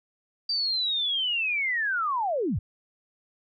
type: linear sweep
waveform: sine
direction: down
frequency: 4699 to 61.74 Hz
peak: -24 dBFS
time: 0.49-2.59 s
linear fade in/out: 5 ms
effects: none